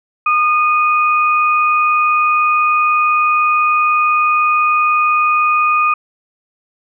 sine tone pair together, 1221 / 2489 Hz, D#6 / D#7, -33 / 0 cents, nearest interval octave, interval 1233 cents, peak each -11 / -17 dBFS, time 0.26-5.94 s, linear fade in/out 5 ms, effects none

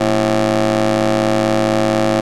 20% pulse ring-modulated tone, 104.2 Hz, G#2, 6 cents sharp, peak -5 dBFS, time 0-2.21 s, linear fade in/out 10 ms, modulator 438 Hz, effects low-pass 8000 Hz 12 dB/octave

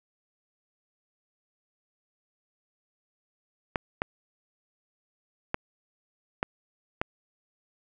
clicks, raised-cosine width 0.5 ms, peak -11 dBFS, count 5, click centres 3.758 / 4.019 / 5.544 / 6.429 / 7.015 s, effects none

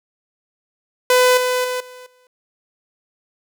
sawtooth tone with level steps, 502 Hz, B4, 28 cents sharp, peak -7 / -13 / -17 / -33 / -49 dBFS, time 1.1-2.27 s, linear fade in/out 2 ms, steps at 1.37 / 1.64 / 1.8 / 2.06 s, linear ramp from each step 5 ms, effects none

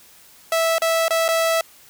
sawtooth tone with dropouts, 656 Hz, E5, 9 cents flat, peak -13 dBFS, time 0.52-1.61 s, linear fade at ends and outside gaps 2 ms, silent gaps 0.783-0.819 / 1.082-1.106 / 1.281-1.287 s, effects white hiss -49 dBFS RMS until 1.89 s

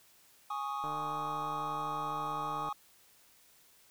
triangle chord, Ab suspended fourth, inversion none, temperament equal, 830.6 / 1108.7 / 1244.5 Hz, Ab5 / Db6 / Eb6, 0 / 0 / 0 cents, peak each -37 dBFS, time 0.5-2.73 s, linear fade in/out 5 ms
click train, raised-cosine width 1 ms, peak -31 dBFS, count 280, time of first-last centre 0.84-2.688 s, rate 151 Hz
effects white hiss -63 dBFS RMS until 3.9 s

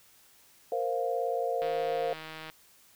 sine chord, Bb suspended second, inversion none, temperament just, 466.2 / 524.4 / 699.2 Hz, Bb4 / C5 / F5, 0 / +4 / +2 cents, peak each -32 dBFS, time 0.72-2.13 s, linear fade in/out 2 ms
click train, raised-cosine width 0.3 ms, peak -26 dBFS, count 140, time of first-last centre 1.62-2.5 s, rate 158 Hz
effects white hiss -60 dBFS RMS until 2.95 s

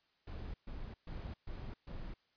brown noise bursts, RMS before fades -44 dBFS, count 5, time 0.27-2.14 s, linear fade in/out 5 ms, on 270 ms, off 130 ms, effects white hiss -75 dBFS RMS until 2.36 s + resampled to 11025 Hz

